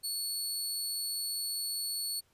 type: tone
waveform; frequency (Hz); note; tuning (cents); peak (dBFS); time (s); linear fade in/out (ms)
20% pulse; 4415; C#8; -8; -27; 0.03-2.21; 20
effects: pink hiss -70 dBFS RMS until 2.33 s + resampled to 32000 Hz